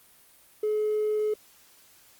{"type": "tone with hard clipping", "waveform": "sine", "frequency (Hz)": 426.2, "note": "G#4", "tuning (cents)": 45, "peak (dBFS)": -24, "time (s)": [0.63, 1.34], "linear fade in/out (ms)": 5, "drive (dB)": 1, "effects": ["white hiss -57 dBFS RMS until 2.19 s", "Opus 32 kbps"]}